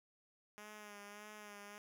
5% pulse tone with vibrato, 207.7 Hz, G#3, in tune, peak -40 dBFS, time 0.58-1.78 s, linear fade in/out 0 ms, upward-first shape sine, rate 1.7 Hz, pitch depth 37 cents each way, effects none

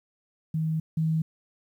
sine tone pair in turn, 158.9 / 159.67 Hz, D#3 / D#3, +37 / +45 cents, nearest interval unison, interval 8 cents, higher second, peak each -24 / -22 dBFS, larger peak second, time 0.54-0.8 / 0.97-1.22 s, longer first, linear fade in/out 5 ms, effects 10-bit

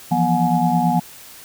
sine tone cluster, 167 / 176.2 / 241.9 / 726 / 843 Hz, E3 / F3 / B3 / F#5 / G#5, +23 / +16 / -36 / -33 / +26 cents, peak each -21 dBFS, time 0.11-1 s, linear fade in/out 10 ms, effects white hiss -41 dBFS RMS until 1.44 s

